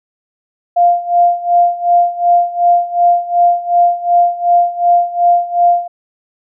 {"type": "tone with tremolo", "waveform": "sine", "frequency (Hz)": 698.5, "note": "F5", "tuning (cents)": 0, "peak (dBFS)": -5, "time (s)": [0.76, 5.88], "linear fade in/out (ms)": 10, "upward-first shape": "sine", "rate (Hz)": 2.7, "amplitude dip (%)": 85, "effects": []}